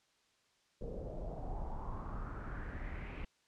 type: noise with low-pass filter sweep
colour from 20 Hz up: brown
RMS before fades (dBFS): -42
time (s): 0.81-3.25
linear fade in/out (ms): 5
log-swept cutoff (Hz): 480 to 2500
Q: 4.5
effects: white hiss -73 dBFS RMS until 3.47 s + low-pass 6000 Hz 12 dB/octave